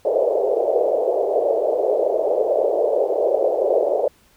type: band-pass noise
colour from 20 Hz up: white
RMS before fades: -19 dBFS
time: 0.05-4.08 s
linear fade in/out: 5 ms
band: 410 to 640 Hz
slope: 48 dB/octave
effects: pink hiss -56 dBFS RMS until 4.36 s